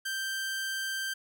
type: tone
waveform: sawtooth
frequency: 1568 Hz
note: G6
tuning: in tune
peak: -28 dBFS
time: 0.05-1.14 s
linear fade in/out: 10 ms
effects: none